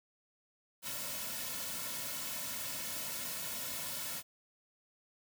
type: noise with comb filter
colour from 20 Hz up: white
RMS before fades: -40 dBFS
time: 0.82-4.23 s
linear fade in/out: 50 ms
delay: 2.5 ms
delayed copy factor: -0.75
effects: none